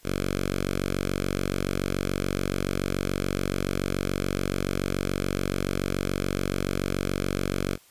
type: tone with notch filter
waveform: 5% pulse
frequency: 47 Hz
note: F#1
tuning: 28 cents sharp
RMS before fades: -28 dBFS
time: 0.03-7.78 s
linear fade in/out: 50 ms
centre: 800 Hz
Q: 1.7
effects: white hiss -57 dBFS RMS until 7.9 s + resampled to 32000 Hz